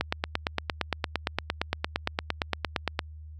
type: click train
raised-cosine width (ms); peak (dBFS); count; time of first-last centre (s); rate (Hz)
0.3; -9; 27; 0.01-2.992; 8.72
effects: added 77 Hz sine -41 dBFS peak until 3.39 s